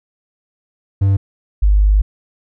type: tone pair in turn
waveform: triangle / sine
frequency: 98 / 50.64 Hz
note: G2 / G#1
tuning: 0 / -43 cents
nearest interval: major seventh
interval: 1143 cents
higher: first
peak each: -8 dBFS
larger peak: neither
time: 1.01-1.17 / 1.62-2.02 s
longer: second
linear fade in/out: 10 ms
effects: none